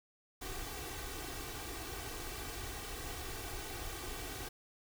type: noise with comb filter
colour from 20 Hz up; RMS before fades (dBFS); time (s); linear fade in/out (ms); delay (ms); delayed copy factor
pink; -43; 0.41-4.49; 10; 2.6; +0.75
effects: none